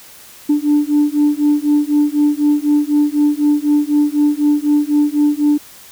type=beating tone pair; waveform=sine; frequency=292.7 / 296.7 Hz; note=D4 / D4; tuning=-6 / +18 cents; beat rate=4 Hz; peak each=-13 dBFS; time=0.49-5.58 s; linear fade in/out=10 ms; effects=tanh soft clip ceiling -6 dBFS + white hiss -40 dBFS RMS until 5.91 s